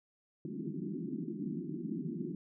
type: band-pass noise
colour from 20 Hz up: pink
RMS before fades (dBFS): -39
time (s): 0.45-2.35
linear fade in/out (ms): 2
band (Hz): 150 to 370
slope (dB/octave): 96
effects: none